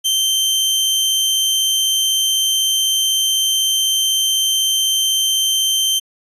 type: tone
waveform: sawtooth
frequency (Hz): 3122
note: G7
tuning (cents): -8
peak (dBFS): -11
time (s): 0.04-6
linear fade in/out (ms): 20
effects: resampled to 32000 Hz